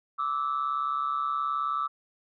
sine tone pair together, 1167.1 / 1306 Hz, D6 / E6, -11 / -17 cents, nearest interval major second, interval 194 cents, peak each -28 dBFS, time 0.18-1.88 s, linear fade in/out 20 ms, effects tanh soft clip ceiling -21 dBFS

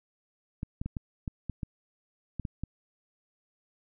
clicks, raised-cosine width 5 ms, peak -21 dBFS, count 10, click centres 0.631 / 0.815 / 0.86 / 0.968 / 1.278 / 1.497 / 1.632 / 2.397 / 2.452 / 2.636 s, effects none

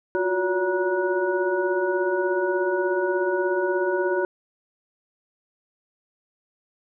sine tone cluster, 349.8 / 366.4 / 567 / 949 / 1468 Hz, F4 / F#4 / C#5 / A#5 / F#6, +3 / -17 / +39 / +31 / -14 cents, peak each -31 / -23 / -27 / -30 / -30 dBFS, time 0.15-4.25 s, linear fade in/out 0 ms, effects none

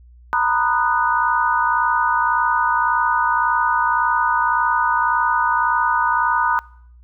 sine chord, B major seventh, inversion third, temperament just, 926 / 987.8 / 1234.7 / 1481.6 Hz, A#5 / B5 / D#6 / F#6, -12 / 0 / -14 / +2 cents, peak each -21 dBFS, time 0.33-6.59 s, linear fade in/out 0 ms, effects noise-tail reverb RT60 0.7 s tail -24 dB re dry + added 60 Hz sine -43 dBFS peak until 7.03 s

